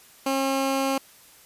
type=tone; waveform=15% pulse; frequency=270 Hz; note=C#4; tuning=45 cents flat; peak=-16 dBFS; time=0.26-0.98 s; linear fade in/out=5 ms; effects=white hiss -52 dBFS RMS until 1.45 s + resampled to 32000 Hz